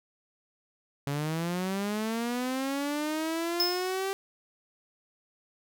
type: linear sweep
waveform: sawtooth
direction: up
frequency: 138.59 to 392 Hz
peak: -25 dBFS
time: 1.07-4.13 s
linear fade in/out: 0 ms
type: tone with exponential decay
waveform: square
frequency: 5190 Hz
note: E8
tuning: 28 cents flat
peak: -22 dBFS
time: 3.6-4.02 s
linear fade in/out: 0 ms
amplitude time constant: 91 ms
effects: none